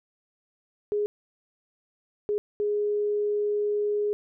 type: tone bursts at uneven times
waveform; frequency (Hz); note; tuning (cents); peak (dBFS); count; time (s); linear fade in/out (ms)
sine; 415.3; G#4; 0; -23; 3; 0.92-1.06 / 2.29-2.38 / 2.6-4.13; 0
effects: none